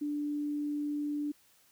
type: tone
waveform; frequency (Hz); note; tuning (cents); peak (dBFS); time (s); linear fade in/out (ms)
sine; 293.7; D4; 0; -31; 0.01-1.32; 10
effects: white hiss -65 dBFS RMS until 1.71 s